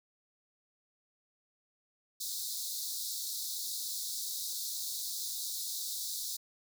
pink high-pass noise, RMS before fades -38 dBFS, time 2.2-6.37 s, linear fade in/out 10 ms, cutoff 3700 Hz, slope 96 dB/octave, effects none

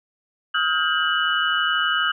sine tone cluster, 1272 / 1424 / 1591 / 2953 Hz, D#6 / F6 / G6 / F#7, +38 / +33 / +25 / -4 cents, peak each -24 dBFS, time 0.54-2.12 s, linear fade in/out 10 ms, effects none

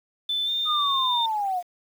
sine tone with pitch glide, 3520 to 3613 Hz, A7 to A7, 0 to +45 cents, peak -23 dBFS, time 0.29-1.26 s, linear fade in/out 5 ms, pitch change +45 cents, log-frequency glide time 0.45-0.5 s
sine linear sweep, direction down, 1257 to 694 Hz, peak -23 dBFS, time 0.65-1.63 s, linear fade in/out 50 ms
effects 8-bit

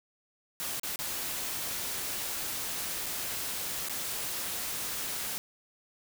white noise with dropouts, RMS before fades -35 dBFS, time 0.6-5.38 s, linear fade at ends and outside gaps 0 ms, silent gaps 0.797-0.833 / 0.959-0.99 / 3.059-3.063 / 3.886-3.896 s, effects none

